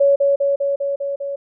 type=tone with echo; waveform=sine; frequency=560 Hz; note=C#5; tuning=18 cents sharp; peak=-10 dBFS; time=0-0.16 s; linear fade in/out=10 ms; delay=200 ms; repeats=6; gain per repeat=-2 dB; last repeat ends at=1.36 s; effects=none